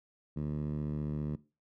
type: tone with band-pass filter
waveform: 10% pulse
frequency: 74.9 Hz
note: D2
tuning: 35 cents sharp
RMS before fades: -35 dBFS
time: 0.36-1.36 s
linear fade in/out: 10 ms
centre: 160 Hz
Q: 1.5
effects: noise-tail reverb RT60 0.3 s tail -19 dB re dry